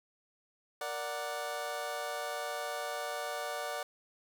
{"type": "chord", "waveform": "25% pulse", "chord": "Bb augmented", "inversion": "none", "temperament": "equal", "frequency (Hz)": [466.2, 587.3, 740], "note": ["Bb4", "D5", "F#5"], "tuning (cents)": [0, 0, 0], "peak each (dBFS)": [-40, -35, -36], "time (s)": [0.81, 3.83], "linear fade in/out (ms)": 2, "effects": []}